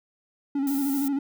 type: tone with vibrato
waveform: triangle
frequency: 277.2 Hz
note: C#4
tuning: in tune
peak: -21 dBFS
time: 0.55-1.19 s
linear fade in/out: 5 ms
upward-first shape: square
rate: 13 Hz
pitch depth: 43 cents each way
type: noise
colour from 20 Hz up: violet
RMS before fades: -35 dBFS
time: 0.67-1.08 s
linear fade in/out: 2 ms
effects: none